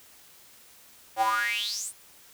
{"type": "tone with high-pass filter sweep", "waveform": "square", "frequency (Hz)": 110, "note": "A2", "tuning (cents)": 0, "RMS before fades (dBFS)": -28, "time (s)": [1.16, 1.93], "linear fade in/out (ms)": 50, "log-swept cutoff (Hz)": [650, 9900], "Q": 9.9, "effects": ["white hiss -54 dBFS RMS until 2.33 s"]}